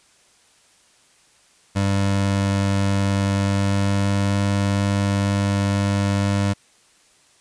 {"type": "tone with pitch glide", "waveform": "25% pulse", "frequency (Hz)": [98.8, 99.77], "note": ["G2", "G2"], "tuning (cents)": [14, 31], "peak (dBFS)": -14, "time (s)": [1.75, 6.54], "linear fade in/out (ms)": 20, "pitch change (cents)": 17, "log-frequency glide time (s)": [3.21, 4.42], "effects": ["white hiss -56 dBFS RMS until 7.4 s", "resampled to 22050 Hz"]}